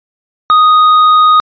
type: tone with tanh clipping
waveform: triangle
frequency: 1244.5 Hz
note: D#6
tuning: in tune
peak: -5 dBFS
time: 0.5-1.4 s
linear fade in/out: 0 ms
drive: 11 dB
effects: resampled to 11025 Hz